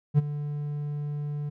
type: tone with ADSR envelope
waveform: triangle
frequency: 146.83 Hz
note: D3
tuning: in tune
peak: -12 dBFS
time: 0.14-1.5 s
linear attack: 43 ms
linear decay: 22 ms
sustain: -15 dB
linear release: 14 ms
effects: none